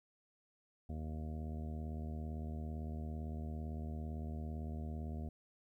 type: harmonic tone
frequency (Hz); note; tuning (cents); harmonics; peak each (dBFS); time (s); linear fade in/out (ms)
77.78; D#2; 0; 1 / 2 / 3 / 4 / 5 / 6 / 7 / 8 / 9; -41 / -48 / -47 / -58 / -57 / -62 / -62 / -60 / -57; 0.89-5.29; 5
effects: 13-bit